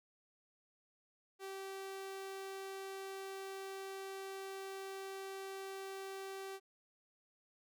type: tone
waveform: sawtooth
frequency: 387.2 Hz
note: G4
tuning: 21 cents flat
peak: -40 dBFS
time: 1.39-6.6 s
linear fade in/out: 50 ms
effects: none